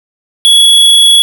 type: tone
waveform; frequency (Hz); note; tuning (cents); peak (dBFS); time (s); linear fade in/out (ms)
square; 3369; G#7; +24; -3; 0.45-1.22; 0
effects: none